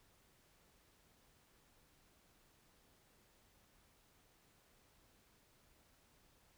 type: silence
effects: pink hiss -71 dBFS RMS until 6.57 s